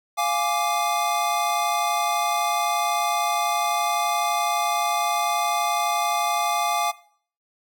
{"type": "chord", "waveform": "square", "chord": "D diminished", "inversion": "first", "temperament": "equal", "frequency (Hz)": [698.5, 830.6, 1174.7], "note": ["F5", "Ab5", "D6"], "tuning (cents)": [0, 0, 0], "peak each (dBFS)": -26, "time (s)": [0.17, 6.92], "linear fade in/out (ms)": 20, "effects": ["noise-tail reverb RT60 0.5 s tail -18 dB re dry"]}